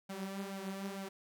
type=tone with flanger; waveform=sawtooth; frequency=194.7 Hz; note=G3; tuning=12 cents flat; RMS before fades=-42 dBFS; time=0.09-1.09 s; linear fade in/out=10 ms; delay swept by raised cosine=1.3 to 6.9 ms; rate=2.2 Hz; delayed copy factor=+0.65; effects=none

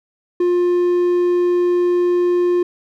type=tone; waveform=triangle; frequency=353.6 Hz; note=F4; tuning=22 cents sharp; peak=-11 dBFS; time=0.4-2.63 s; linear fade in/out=5 ms; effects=none

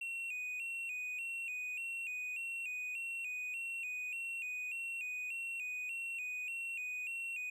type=tone with vibrato; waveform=triangle; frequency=2602 Hz; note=E7; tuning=23 cents flat; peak=-37 dBFS; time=0.01-7.5 s; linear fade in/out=5 ms; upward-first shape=square; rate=1.7 Hz; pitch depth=79 cents each way; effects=none

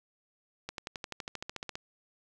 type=accelerating click train; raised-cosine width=0.2 ms; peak=-20 dBFS; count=15; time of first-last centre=0.69-1.755 s; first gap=92 ms; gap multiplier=0.97; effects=none

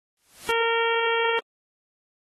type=noise with exponential growth; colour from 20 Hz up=white; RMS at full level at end=-34 dBFS; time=0.17-0.51 s; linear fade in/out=1 ms; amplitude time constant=73 ms
type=harmonic tone; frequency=460.2 Hz; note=A#4; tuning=22 cents flat; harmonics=1 / 2 / 3 / 4 / 5 / 6 / 7; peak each=-24 / -27 / -29 / -30 / -31 / -32 / -32 dBFS; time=0.49-1.39 s; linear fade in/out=0 ms
effects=AAC 32 kbps

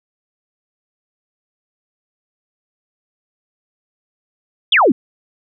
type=exponential sweep; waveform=sine; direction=down; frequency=3714 to 215.7 Hz; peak=-8 dBFS; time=4.72-4.92 s; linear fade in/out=5 ms; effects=none

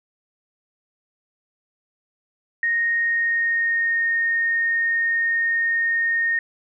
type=tone with pitch glide; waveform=sine; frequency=1860 to 1845 Hz; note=A#6 to A#6; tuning=-4 to -18 cents; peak=-18 dBFS; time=2.63-6.39 s; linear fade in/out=2 ms; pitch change=-14 cents; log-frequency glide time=2.99-4.07 s; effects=none

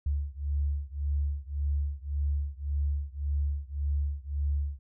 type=beating tone pair; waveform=sine; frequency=71 / 72.8 Hz; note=C#2 / D2; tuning=+42 / -15 cents; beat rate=1.8 Hz; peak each=-30 / -31 dBFS; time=0.06-4.79 s; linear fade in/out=5 ms; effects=none

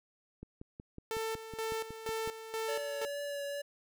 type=click train; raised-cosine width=3 ms; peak=-32 dBFS; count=11; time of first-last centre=0.43-2.275 s; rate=5.42 Hz
type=tone with tremolo; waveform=sawtooth; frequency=445.3 Hz; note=A4; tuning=21 cents sharp; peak=-30 dBFS; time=1.11-3.05 s; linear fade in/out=0 ms; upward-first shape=square; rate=2.1 Hz; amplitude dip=70%
type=tone with vibrato; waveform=square; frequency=571 Hz; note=D5; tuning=49 cents flat; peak=-37 dBFS; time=2.68-3.62 s; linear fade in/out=10 ms; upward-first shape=triangle; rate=2.3 Hz; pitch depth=16 cents each way
effects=none

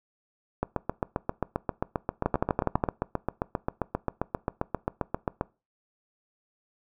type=two click trains; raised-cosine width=1 ms; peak=-12 / -9 dBFS; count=37 / 8; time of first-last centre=0.63-5.411 / 2.26-2.839 s; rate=7.53 / 12.1 Hz; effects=noise-tail reverb RT60 0.3 s tail -22 dB re dry

